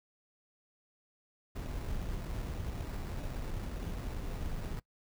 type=noise with sample-and-hold; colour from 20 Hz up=brown; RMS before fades=-38 dBFS; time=1.55-4.8 s; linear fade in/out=10 ms; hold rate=3150 Hz; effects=noise-tail reverb RT60 0.1 s tail -22 dB re dry